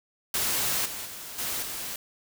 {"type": "noise with level steps", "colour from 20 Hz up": "white", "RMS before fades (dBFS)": [-27, -36, -40, -31, -35], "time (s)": [0.34, 1.96], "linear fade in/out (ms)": 2, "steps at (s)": [0.85, 1.05, 1.38, 1.62], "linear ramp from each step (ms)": 10, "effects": []}